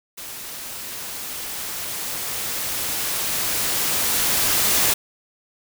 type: noise with level ramp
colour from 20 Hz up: white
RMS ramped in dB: -35 to -18 dBFS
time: 0.17-4.94 s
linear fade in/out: 10 ms
effects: none